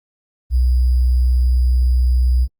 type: tone with sample-and-hold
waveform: sine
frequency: 62.2 Hz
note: B1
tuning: 13 cents sharp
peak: -11 dBFS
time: 0.5-2.48 s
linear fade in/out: 50 ms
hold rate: 4900 Hz
effects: Opus 24 kbps